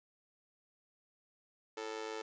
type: tone with amplitude modulation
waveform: sawtooth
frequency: 440 Hz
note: A4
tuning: in tune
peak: -32 dBFS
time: 1.77-2.22 s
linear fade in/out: 5 ms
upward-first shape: sine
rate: 107 Hz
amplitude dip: 90%
effects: resampled to 16000 Hz + 11-bit